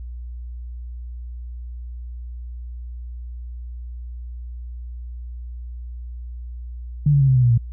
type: tone with pitch steps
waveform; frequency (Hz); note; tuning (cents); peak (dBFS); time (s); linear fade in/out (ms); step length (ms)
sine; 146.83 / 141.34 / 136.05 / 130.96 / 126.06 / 121.35 / 116.81; D3 / C#3 / C#3 / C3 / B2 / B2 / A#2; 0 / +34 / -32 / +2 / +36 / -30 / +4; -12; 7.06-7.578; 5; 74
effects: added 60 Hz sine -30 dBFS peak until 7.72 s